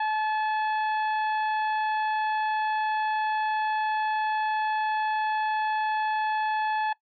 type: harmonic tone with a mistuned harmonic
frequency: 863 Hz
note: A5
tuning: 34 cents flat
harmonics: 1 / 2 / 3 / 4 / 5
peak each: -25 / -31 / -41 / -45 / -51 dBFS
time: 0-6.93 s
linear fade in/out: 5 ms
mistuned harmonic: 4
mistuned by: -31 cents
effects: noise-tail reverb RT60 0.1 s tail -20 dB re dry